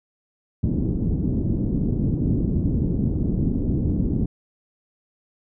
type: low-pass noise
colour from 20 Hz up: white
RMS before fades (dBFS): -22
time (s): 0.63-4.26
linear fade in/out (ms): 5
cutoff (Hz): 270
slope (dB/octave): 24
effects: none